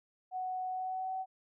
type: tone with pitch glide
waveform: sine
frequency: 742 to 755.8 Hz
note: F#5 to F#5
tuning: +5 to +37 cents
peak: -34 dBFS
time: 0.31-1.26 s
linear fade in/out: 50 ms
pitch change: +32 cents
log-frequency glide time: 0.69-1.15 s
effects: none